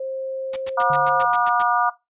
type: tone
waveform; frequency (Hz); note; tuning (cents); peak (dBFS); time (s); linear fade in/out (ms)
sine; 530; C5; +22; -25; 0-1.25; 5
type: noise bursts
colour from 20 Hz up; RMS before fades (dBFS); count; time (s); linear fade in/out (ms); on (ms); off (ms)
white; -30; 9; 0.53-1.627; 5; 33; 100
type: harmonic tone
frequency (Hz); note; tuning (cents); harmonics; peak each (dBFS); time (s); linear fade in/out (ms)
240.3; B3; -47; 3 / 4 / 5 / 6; -22 / -21 / -21 / -25; 0.77-1.9; 10
type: tone with exponential decay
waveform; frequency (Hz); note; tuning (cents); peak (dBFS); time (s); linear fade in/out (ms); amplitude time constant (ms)
sine; 146.83; D3; 0; -28; 0.9-1.64; 2; 160
effects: noise-tail reverb RT60 0.2 s tail -18 dB re dry + resampled to 8000 Hz